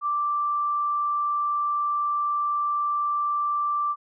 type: tone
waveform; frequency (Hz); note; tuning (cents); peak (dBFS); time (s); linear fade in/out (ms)
sine; 1174; D6; -1; -22; 0.01-3.96; 50
effects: none